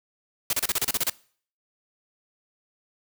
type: noise bursts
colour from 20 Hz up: white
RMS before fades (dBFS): -24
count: 10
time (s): 0.5-1.098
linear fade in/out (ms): 2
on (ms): 31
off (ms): 32
effects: noise-tail reverb RT60 0.5 s tail -22 dB re dry